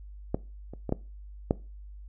clicks, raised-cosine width 2 ms, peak -13 / -27 / -18 / -12 / -9 dBFS, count 5, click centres 0.345 / 0.736 / 0.893 / 0.924 / 1.509 s, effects noise-tail reverb RT60 0.3 s tail -20 dB re dry + added 50 Hz sine -42 dBFS peak until 2.08 s

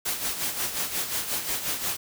white noise with tremolo, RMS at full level -27 dBFS, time 0.05-1.97 s, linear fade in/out 10 ms, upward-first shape sine, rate 5.6 Hz, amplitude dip 60%, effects none

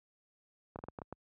clicks, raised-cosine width 1 ms, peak -28 dBFS, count 7, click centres 0.759 / 0.789 / 0.839 / 0.885 / 0.988 / 1.018 / 1.126 s, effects high-pass 60 Hz 12 dB/octave

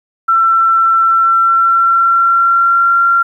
sine tone with pitch glide, 1344 to 1376.2 Hz, E6 to F6, +33 to -26 cents, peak -7 dBFS, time 0.28-3.23 s, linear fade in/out 10 ms, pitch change +41 cents, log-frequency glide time 1.04-2.95 s, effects 8-bit

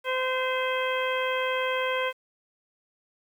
harmonic tone with a mistuned harmonic, 515 Hz, C5, 28 cents flat, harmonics 1 / 2 / 3 / 4 / 5 / 6, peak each -28 / -31 / -33 / -34 / -35 / -36 dBFS, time 0.04-2.13 s, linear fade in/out 50 ms, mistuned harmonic 6, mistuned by +59 cents, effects 9-bit

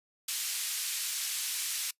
white band-pass noise, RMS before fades -34 dBFS, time 0.28-1.91 s, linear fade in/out 5 ms, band 2400 to 12000 Hz, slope 12 dB/octave, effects noise-tail reverb RT60 0.1 s tail -22 dB re dry + resampled to 32000 Hz

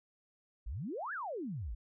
sine exponential two-way sweep, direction up then down, 45.23 to 1760 to 45.23 Hz, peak -37 dBFS, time 0.66-1.75 s, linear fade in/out 10 ms, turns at 1.13 s, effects none

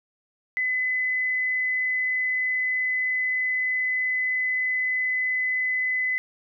sine tone with frequency modulation, 2016 Hz, B6, 35 cents sharp, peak -22 dBFS, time 0.57-6.18 s, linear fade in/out 0 ms, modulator 23.2 Hz, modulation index 0.21, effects none

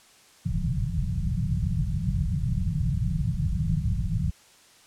white low-pass noise, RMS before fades -26 dBFS, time 0.45-4.31 s, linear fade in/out 10 ms, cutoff 180 Hz, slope 96 dB/octave, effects white hiss -55 dBFS RMS until 4.86 s + low-pass 9000 Hz 12 dB/octave

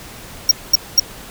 square tone bursts, 5580 Hz, F8, 2 cents flat, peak -6 dBFS, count 3, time 0.49-0.999 s, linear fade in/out 5 ms, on 23 ms, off 220 ms, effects pink hiss -36 dBFS RMS until 1.3 s

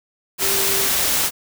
sine tone in noise, 392 Hz, G4, in tune, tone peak -27 dBFS, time 0.39-0.89 s, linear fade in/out 50 ms, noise white, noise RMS -19 dBFS, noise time 0.38-1.31 s, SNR -11 dB, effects none

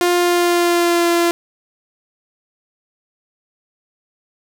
sawtooth tone with pitch glide, 352.3 to 342.5 Hz, F4 to F4, +15 to -34 cents, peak -9 dBFS, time 0.01-1.31 s, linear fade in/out 0 ms, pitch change -49 cents, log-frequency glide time 0.16-1.08 s, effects none

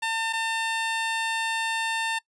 15% pulse tone pair in turn, 900 / 900 Hz, A5 / A5, +39 / +39 cents, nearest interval unison, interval 0 cents, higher neither, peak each -19 / -19 dBFS, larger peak neither, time 0.02-0.33 / 0.33-2.19 s, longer second, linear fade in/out 10 ms, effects noise-tail reverb RT60 0.1 s tail -23 dB re dry + resampled to 22050 Hz

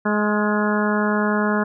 harmonic tone with a mistuned harmonic, 210.2 Hz, G#3, 21 cents sharp, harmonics 1 / 2 / 3 / 4 / 5 / 6 / 7 / 8, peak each -20 / -25 / -27 / -30 / -27 / -31 / -27 / -29 dBFS, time 0.05-1.64 s, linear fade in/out 10 ms, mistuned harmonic 7, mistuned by -36 cents, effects none

